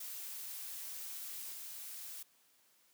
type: noise with level steps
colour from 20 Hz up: blue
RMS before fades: -45 / -47 dBFS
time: 0-2.23 s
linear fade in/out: 5 ms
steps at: 1.52 s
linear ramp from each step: 20 ms
effects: white hiss -70 dBFS RMS until 2.93 s + high-pass 150 Hz 12 dB/octave